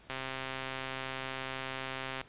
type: click train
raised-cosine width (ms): 0.3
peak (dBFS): -21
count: 280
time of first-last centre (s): 0.1-2.214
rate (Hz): 132
effects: pink hiss -58 dBFS RMS until 2.28 s + resampled to 8000 Hz